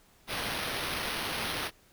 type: noise with sample-and-hold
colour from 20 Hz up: white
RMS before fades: -34 dBFS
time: 0.27-1.71 s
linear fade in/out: 50 ms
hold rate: 7350 Hz
effects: pink hiss -62 dBFS RMS until 1.92 s